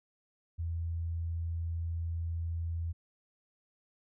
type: tone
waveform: sine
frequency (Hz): 83.5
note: E2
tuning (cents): +23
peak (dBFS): -32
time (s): 0.58-2.93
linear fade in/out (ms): 20
effects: none